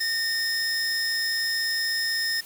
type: tone pair together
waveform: 45% pulse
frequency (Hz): 1829 / 5161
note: A#6 / E8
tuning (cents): -33 / -38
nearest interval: octave + tritone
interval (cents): 1795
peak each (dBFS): -27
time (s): 0-2.41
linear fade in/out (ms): 10
effects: white hiss -46 dBFS RMS until 2.45 s